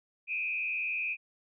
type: tone with frequency modulation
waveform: sine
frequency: 2489 Hz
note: D#7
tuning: in tune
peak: -30 dBFS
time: 0.27-1.17 s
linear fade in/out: 50 ms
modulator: 79.9 Hz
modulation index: 1.4
effects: none